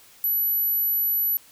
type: tone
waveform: sine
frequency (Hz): 11850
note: F#9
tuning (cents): +1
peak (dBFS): -20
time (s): 0.24-1.37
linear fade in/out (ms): 0
effects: white hiss -52 dBFS RMS until 1.51 s